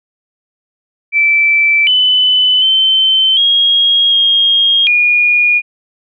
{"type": "tone with pitch steps", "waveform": "sine", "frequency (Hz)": [2325, 3011, 3085, 3273, 3246, 2439], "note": ["D7", "F#7", "G7", "G#7", "G#7", "D#7"], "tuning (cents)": [-18, 30, -28, -26, -40, -35], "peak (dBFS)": -7, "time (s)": [1.12, 5.62], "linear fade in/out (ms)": 50, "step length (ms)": 750, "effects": []}